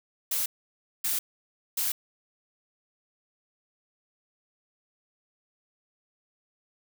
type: noise bursts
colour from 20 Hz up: blue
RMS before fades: -28 dBFS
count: 3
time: 0.31-1.92 s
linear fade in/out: 5 ms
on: 150 ms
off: 580 ms
effects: none